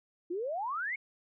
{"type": "exponential sweep", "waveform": "sine", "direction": "up", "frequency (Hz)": [329.6, 2246], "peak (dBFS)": -32, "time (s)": [0.3, 0.96], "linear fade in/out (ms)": 10, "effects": []}